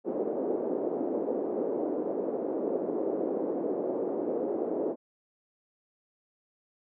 white band-pass noise, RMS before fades -31 dBFS, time 0.04-4.96 s, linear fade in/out 50 ms, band 290 to 490 Hz, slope 24 dB/octave, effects none

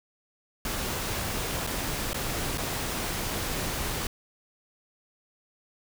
pink noise with dropouts, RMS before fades -31 dBFS, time 0.65-4.07 s, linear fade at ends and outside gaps 2 ms, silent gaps 1.667-1.672 / 2.133-2.143 / 2.575-2.58 s, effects none

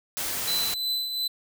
white noise, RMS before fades -30 dBFS, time 0.17-0.74 s, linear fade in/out 0 ms
45% pulse tone with tremolo, 4015 Hz, B7, 28 cents sharp, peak -23 dBFS, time 0.47-1.28 s, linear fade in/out 10 ms, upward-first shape triangle, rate 2.8 Hz, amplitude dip 55%
effects none

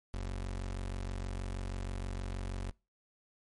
30% pulse tone, 46.3 Hz, F#1, 2 cents sharp, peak -33 dBFS, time 0.14-2.71 s, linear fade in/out 0 ms, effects noise-tail reverb RT60 0.3 s tail -25 dB re dry + MP3 48 kbps

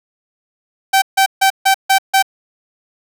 sawtooth tone bursts, 774 Hz, G5, 22 cents flat, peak -5 dBFS, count 6, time 0.93-2.226 s, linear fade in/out 10 ms, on 91 ms, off 150 ms, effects none

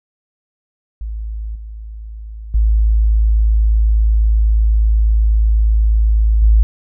sine tone with level steps, 54.1 Hz, A1, 29 cents flat, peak -21 / -27 / -9 / -6 dBFS, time 1.01-6.63 s, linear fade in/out 0 ms, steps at 1.55 / 2.54 / 6.42 s, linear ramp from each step 5 ms, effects none

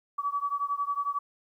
sine beating tone pair, 1138 / 1149 Hz, C#6 / D6, +45 / -38 cents, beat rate 11 Hz, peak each -30 / -31 dBFS, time 0.18-1.19 s, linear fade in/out 10 ms, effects 11-bit

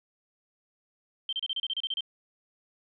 sine tone bursts, 3136 Hz, G7, in tune, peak -28 dBFS, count 11, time 1.29-2.007 s, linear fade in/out 2 ms, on 37 ms, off 31 ms, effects none

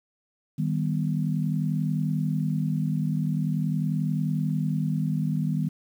sine chord, Eb augmented, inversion none, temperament equal, 155.56 / 196 / 246.9 Hz, Eb3 / G3 / B3, 0 / 0 / 0 cents, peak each -25 / -29 / -31 dBFS, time 0.58-5.69 s, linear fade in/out 10 ms, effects 9-bit

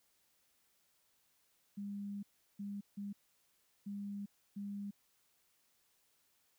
sine tone bursts at uneven times, 201.8 Hz, G#3, 49 cents flat, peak -40 dBFS, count 5, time 1.77-2.23 / 2.59-2.81 / 2.97-3.13 / 3.86-4.26 / 4.56-4.91 s, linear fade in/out 10 ms, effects white hiss -75 dBFS RMS until 6.58 s

